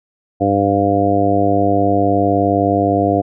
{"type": "harmonic tone", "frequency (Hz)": 99.6, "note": "G2", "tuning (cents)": 28, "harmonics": [1, 2, 3, 4, 5, 6, 7], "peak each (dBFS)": [-21, -23, -17, -22, -20, -23, -16], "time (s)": [0.4, 3.22], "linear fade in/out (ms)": 20, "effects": []}